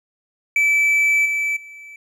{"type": "tone with level steps", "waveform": "triangle", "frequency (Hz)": 2312, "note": "D7", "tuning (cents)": -28, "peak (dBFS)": [-12, -17, -35], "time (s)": [0.56, 1.96], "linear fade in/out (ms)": 2, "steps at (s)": [1.25, 1.56], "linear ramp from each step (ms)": 10, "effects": []}